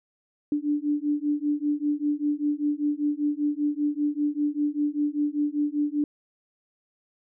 sine beating tone pair, 291.6 / 296.7 Hz, D4 / D4, -12 / +18 cents, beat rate 5.1 Hz, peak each -26 dBFS, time 0.52-6.04 s, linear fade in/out 2 ms, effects none

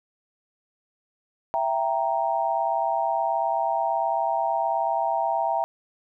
sine chord, E diminished, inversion none, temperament equal with one note detuned, 665.4 / 784 / 932.3 Hz, E5 / G5 / Bb5, +16 / 0 / 0 cents, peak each -26 dBFS, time 1.54-5.64 s, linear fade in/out 0 ms, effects none

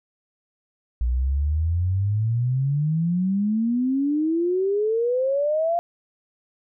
sine exponential sweep, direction up, 58.27 to 698.5 Hz, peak -19 dBFS, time 1.01-5.79 s, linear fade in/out 0 ms, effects none

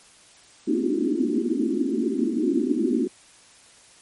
pink band-pass noise, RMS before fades -23 dBFS, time 0.67-3.08 s, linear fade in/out 10 ms, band 220 to 380 Hz, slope 96 dB/octave, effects white hiss -52 dBFS RMS until 4.01 s + MP3 48 kbps

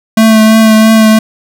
square tone with vibrato, 220 Hz, A3, in tune, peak -3 dBFS, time 0.17-1.19 s, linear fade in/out 5 ms, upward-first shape triangle, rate 3 Hz, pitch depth 22 cents each way, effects none

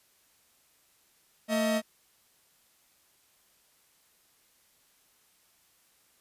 45% pulse tone pair together, 224.6 / 632.7 Hz, A3 / D#5, +36 / +29 cents, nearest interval octave + tritone, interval 1793 cents, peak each -28 dBFS, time 1.48-1.82 s, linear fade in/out 50 ms, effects white hiss -66 dBFS RMS until 6.2 s + resampled to 32000 Hz

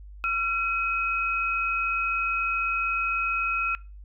sine tone pair together, 1362.9 / 2536 Hz, F6 / D#7, -43 / +32 cents, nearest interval major seventh, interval 1075 cents, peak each -26 / -26 dBFS, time 0.24-3.75 s, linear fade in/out 0 ms, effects noise-tail reverb RT60 0.3 s tail -23 dB re dry + added 50 Hz sine -41 dBFS peak until 4.04 s

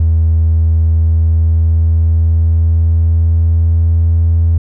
triangle tone with pitch glide, 80.9 to 82.98 Hz, E2 to E2, -32 to +12 cents, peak -4 dBFS, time 0-4.58 s, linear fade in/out 5 ms, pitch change +44 cents, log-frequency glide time 0.82-4.16 s, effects tanh soft clip ceiling -4 dBFS

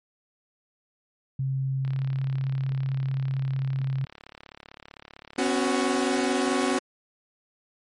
sine tone, 133.9 Hz, C3, 40 cents sharp, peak -24 dBFS, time 1.39-4.05 s, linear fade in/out 5 ms
click train, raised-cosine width 0.3 ms, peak -27 dBFS, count 138, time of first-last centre 1.85-5.698 s, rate 35.6 Hz
sawtooth chord, B suspended second, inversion none, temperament equal with one note detuned, 252.6 / 277.2 / 370 Hz, B3 / C#4 / F#4, +39 / 0 / 0 cents, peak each -23 dBFS, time 5.38-6.79 s, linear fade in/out 5 ms
effects MP3 48 kbps

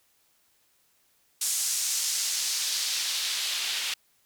white noise with band-pass filter sweep, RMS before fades -29 dBFS, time 1.41-3.94 s, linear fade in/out 5 ms, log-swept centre 7500 to 3100 Hz, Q 1.4, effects white hiss -67 dBFS RMS until 4.25 s

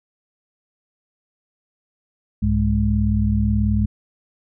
sine tone cluster, 64.9 / 103.4 / 209 Hz, C2 / G#2 / G#3, -13 / -7 / +11 cents, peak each -20 dBFS, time 2.42-3.86 s, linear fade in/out 10 ms, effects none

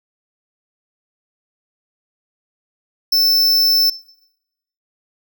square tone, 5300 Hz, E8, 9 cents sharp, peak -12 dBFS, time 3.12-3.9 s, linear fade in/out 5 ms, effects noise-tail reverb RT60 0.9 s tail -20 dB re dry

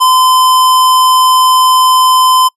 square tone, 1025 Hz, C6, 36 cents flat, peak -6 dBFS, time 0-2.49 s, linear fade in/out 20 ms, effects noise-tail reverb RT60 0.1 s tail -24 dB re dry + resampled to 32000 Hz

